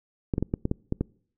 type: clicks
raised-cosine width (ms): 3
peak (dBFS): -12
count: 8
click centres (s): 0.338 / 0.381 / 0.426 / 0.539 / 0.654 / 0.714 / 0.924 / 1.01
effects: noise-tail reverb RT60 0.6 s tail -26 dB re dry